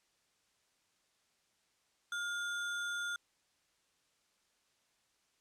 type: tone with sample-and-hold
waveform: sine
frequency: 1415 Hz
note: F6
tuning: 22 cents sharp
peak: -35 dBFS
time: 2.12-3.16 s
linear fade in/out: 2 ms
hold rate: 4900 Hz
effects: white hiss -75 dBFS RMS until 5.4 s + low-pass 8000 Hz 12 dB/octave